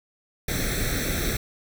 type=noise with comb filter; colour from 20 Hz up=pink; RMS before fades=-26 dBFS; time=0.48-1.37 s; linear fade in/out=5 ms; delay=0.51 ms; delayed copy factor=+0.85; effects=none